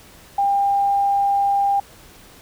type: tone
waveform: sine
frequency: 799 Hz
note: G5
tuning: 33 cents sharp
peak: -15 dBFS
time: 0.38-1.8 s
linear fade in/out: 5 ms
effects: pink hiss -46 dBFS RMS until 2.41 s

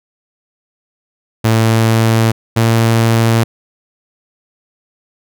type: tone pair in turn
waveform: sawtooth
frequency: 112.6 / 114.17 Hz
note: A2 / A#2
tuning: +40 / -36 cents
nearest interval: unison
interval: 24 cents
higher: second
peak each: -5 dBFS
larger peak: neither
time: 1.44-2.32 / 2.56-3.44 s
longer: neither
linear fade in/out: 10 ms
effects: none

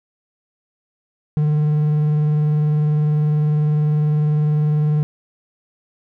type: tone with vibrato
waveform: triangle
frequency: 150.7 Hz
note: D3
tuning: 45 cents sharp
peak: -12 dBFS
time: 1.37-5.03 s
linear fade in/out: 0 ms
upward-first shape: square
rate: 20 Hz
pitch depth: 25 cents each way
effects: none

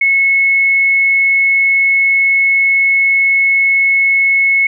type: tone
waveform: sine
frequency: 2191 Hz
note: C#7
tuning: 21 cents flat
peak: -8 dBFS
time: 0.01-4.67 s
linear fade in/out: 5 ms
effects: none

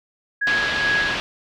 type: tone with tremolo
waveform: sine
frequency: 1661.2 Hz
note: G#6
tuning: in tune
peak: -17 dBFS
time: 0.41-1.15 s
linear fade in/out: 10 ms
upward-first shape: sine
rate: 2.4 Hz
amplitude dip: 50%
type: low-pass noise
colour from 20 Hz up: white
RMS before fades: -26 dBFS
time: 0.47-1.2 s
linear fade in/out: 0 ms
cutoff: 3900 Hz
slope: 24 dB/octave
effects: none

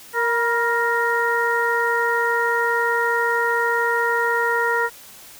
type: harmonic tone with a mistuned harmonic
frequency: 466.2 Hz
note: A#4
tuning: in tune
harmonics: 1 / 2 / 3 / 4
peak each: -23 / -23 / -23 / -23 dBFS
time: 0.13-4.9 s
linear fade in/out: 50 ms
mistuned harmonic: 2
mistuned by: +47 cents
effects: white hiss -43 dBFS RMS until 5.39 s

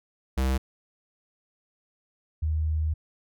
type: tone pair in turn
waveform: square / sine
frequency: 65.6 / 78.01 Hz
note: C2 / D#2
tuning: +5 / +5 cents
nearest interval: minor third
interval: 300 cents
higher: second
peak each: -23 / -23 dBFS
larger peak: neither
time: 0.37-0.58 / 2.42-2.94 s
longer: second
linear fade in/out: 10 ms
effects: none

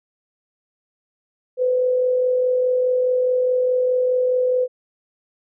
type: tone with amplitude modulation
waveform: sine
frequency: 504 Hz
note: B4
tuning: 35 cents sharp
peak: -14 dBFS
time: 1.57-4.68 s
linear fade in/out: 50 ms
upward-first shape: sine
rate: 44.8 Hz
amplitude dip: 35%
effects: none

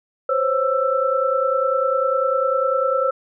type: tone cluster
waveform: sine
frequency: 515 / 545 / 1329 Hz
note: C5 / C#5 / E6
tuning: -28 / -29 / +14 cents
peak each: -21 dBFS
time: 0.29-3.11 s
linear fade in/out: 5 ms
effects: none

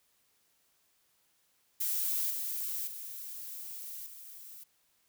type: noise with level steps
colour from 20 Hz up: violet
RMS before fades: -32 / -36 / -43 / -49 dBFS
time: 1.8-4.64 s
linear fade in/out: 10 ms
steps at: 2.3 / 2.87 / 4.06 s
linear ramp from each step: 5 ms
effects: white hiss -72 dBFS RMS until 5.08 s

